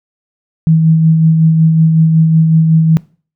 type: tone with tremolo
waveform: sine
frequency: 160.8 Hz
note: E3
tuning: 43 cents flat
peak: -4 dBFS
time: 0.67-2.97 s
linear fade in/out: 0 ms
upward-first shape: sine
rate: 5.4 Hz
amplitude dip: 35%
effects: noise-tail reverb RT60 0.4 s tail -22 dB re dry